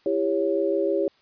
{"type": "chord", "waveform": "sine", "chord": "C# diminished", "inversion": "first", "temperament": "just", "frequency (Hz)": [332.6, 399.1, 554.4], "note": ["E4", "G4", "C#5"], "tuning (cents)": [16, 31, 0], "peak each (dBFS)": [-26, -24, -25], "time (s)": [0.06, 1.08], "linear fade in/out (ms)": 2, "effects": ["white hiss -61 dBFS RMS until 1.21 s", "resampled to 11025 Hz"]}